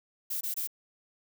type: noise bursts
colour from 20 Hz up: violet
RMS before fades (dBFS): -33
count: 3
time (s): 0.3-0.674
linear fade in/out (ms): 10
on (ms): 110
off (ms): 22
effects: none